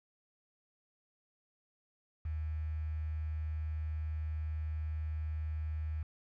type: tone with quantisation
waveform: sine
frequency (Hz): 77.78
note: D#2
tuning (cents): 0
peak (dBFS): -34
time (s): 2.25-6.03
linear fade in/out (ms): 5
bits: 9
effects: low-pass 2000 Hz 12 dB/octave